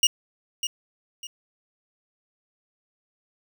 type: tone with echo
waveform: 25% pulse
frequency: 2852 Hz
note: F7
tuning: 36 cents sharp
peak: -11 dBFS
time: 0.03-0.07 s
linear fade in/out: 2 ms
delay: 600 ms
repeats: 2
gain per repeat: -10 dB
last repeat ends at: 1.27 s
effects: none